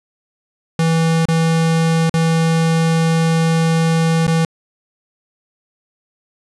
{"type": "tone with dropouts", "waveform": "square", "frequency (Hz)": 163.5, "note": "E3", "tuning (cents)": -14, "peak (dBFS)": -13, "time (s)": [0.79, 4.45], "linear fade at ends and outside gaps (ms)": 2, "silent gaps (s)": [[1.255, 1.285], [2.096, 2.14], [4.268, 4.278]], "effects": ["resampled to 24000 Hz"]}